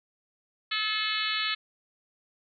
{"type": "harmonic tone", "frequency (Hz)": 431.8, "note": "A4", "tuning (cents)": -33, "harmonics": [3, 4, 5, 6, 7, 8, 9, 10], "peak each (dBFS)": [-35, -35, -35, -35, -35, -35, -35, -35], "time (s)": [0.71, 1.55], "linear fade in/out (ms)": 10, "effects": []}